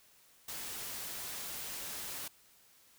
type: noise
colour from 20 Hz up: white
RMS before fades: -42 dBFS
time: 0.48-2.28 s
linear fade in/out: 5 ms
effects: white hiss -64 dBFS RMS until 2.98 s